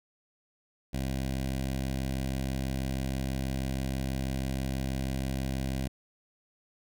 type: tone with notch filter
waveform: 15% pulse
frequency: 66.2 Hz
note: C2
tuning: 21 cents sharp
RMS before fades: -32 dBFS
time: 0.93-5.88 s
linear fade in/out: 10 ms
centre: 1200 Hz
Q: 1.3
effects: none